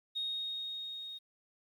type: tone with level ramp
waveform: sine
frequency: 3729 Hz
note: A#7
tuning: in tune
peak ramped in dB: -32 to -42 dBFS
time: 0.15-1.19 s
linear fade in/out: 20 ms
effects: tanh soft clip ceiling -28 dBFS + 11-bit